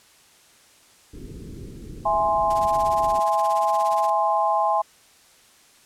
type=low-pass noise; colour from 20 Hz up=pink; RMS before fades=-38 dBFS; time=1.13-3.2 s; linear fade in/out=5 ms; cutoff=440 Hz; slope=48 dB/octave
type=chord; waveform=sine; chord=E augmented; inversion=none; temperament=equal; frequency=659.3 / 830.6 / 1046.5 Hz; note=E5 / G#5 / B#5; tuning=0 / 0 / 0 cents; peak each=-24 / -21 / -23 dBFS; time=2.05-4.82 s; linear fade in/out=10 ms
type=noise with tremolo; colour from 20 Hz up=white; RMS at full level=-36 dBFS; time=2.5-4.1 s; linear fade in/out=5 ms; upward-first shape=triangle; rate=17 Hz; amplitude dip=100%
effects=white hiss -54 dBFS RMS until 5.85 s + low-pass 10000 Hz 12 dB/octave